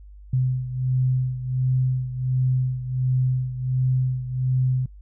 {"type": "beating tone pair", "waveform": "sine", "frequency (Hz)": [128.1, 129.5], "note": ["C3", "C3"], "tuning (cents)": [-36, -17], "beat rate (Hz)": 1.4, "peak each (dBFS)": [-21, -26], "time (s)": [0.33, 4.86], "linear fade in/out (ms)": 5, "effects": ["noise-tail reverb RT60 0.1 s tail -25 dB re dry", "added 50 Hz sine -41 dBFS peak until 5.01 s"]}